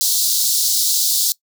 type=high-pass noise; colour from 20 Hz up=pink; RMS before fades=-17 dBFS; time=0.01-1.32 s; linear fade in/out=0 ms; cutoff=3900 Hz; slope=48 dB/octave; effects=noise-tail reverb RT60 0.1 s tail -21 dB re dry